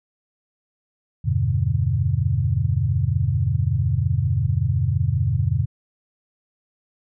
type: chord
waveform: sine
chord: E minor seventh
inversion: none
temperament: equal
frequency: 82.41 / 98 / 123.47 / 146.83 Hz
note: E2 / G2 / B2 / D3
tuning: 0 / 0 / 0 / 0 cents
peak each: -25 / -22 / -22 / -25 dBFS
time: 1.24-5.66 s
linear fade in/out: 20 ms
effects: none